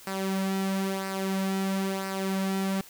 sawtooth tone with flanger, 192.6 Hz, G3, 30 cents flat, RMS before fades -29 dBFS, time 0.07-2.81 s, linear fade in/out 2 ms, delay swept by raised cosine 0.29 to 3.39 ms, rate 1 Hz, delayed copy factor -0.55, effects white hiss -50 dBFS RMS until 2.89 s

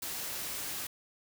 white noise, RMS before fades -38 dBFS, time 0.02-0.87 s, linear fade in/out 5 ms, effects none

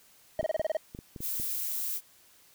triangle tone bursts, 629 Hz, D#5, 19 cents sharp, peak -23 dBFS, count 8, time 0.39-0.769 s, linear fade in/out 2 ms, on 22 ms, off 29 ms
clicks, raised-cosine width 3 ms, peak -28 dBFS, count 8, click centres 0.395 / 0.43 / 0.596 / 0.949 / 0.989 / 1.162 / 1.205 / 1.399 s
violet noise, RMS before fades -33 dBFS, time 1.2-2.01 s, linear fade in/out 50 ms
effects white hiss -60 dBFS RMS until 2.54 s

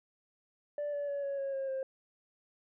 sine tone with pitch steps, 585 / 575.6 / 566.4 / 557.3 / 548.4 / 539.6 / 530.9 Hz, D5 / D5 / C#5 / C#5 / C#5 / C#5 / C5, -7 / -35 / +37 / +9 / -19 / -47 / +25 cents, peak -31 dBFS, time 0.78-1.83 s, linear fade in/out 2 ms, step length 150 ms, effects tanh soft clip ceiling -31 dBFS

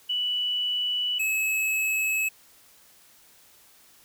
sine / square tone pair in turn, 2960 / 2583 Hz, F#7 / E7, 0 / -36 cents, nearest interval major second, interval 236 cents, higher first, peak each -24 dBFS, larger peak neither, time 0.09-1.19 / 1.19-2.29 s, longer neither, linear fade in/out 10 ms, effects white hiss -56 dBFS RMS until 4.04 s

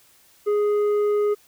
sine tone with tanh clipping, 415.3 Hz, G#4, in tune, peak -19 dBFS, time 0.46-1.35 s, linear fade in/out 20 ms, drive 6 dB, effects white hiss -56 dBFS RMS until 1.47 s

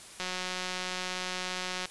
click train, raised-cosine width 0.2 ms, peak -17 dBFS, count 304, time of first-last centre 0.2-1.856 s, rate 183 Hz, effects white hiss -48 dBFS RMS until 1.9 s + resampled to 24000 Hz

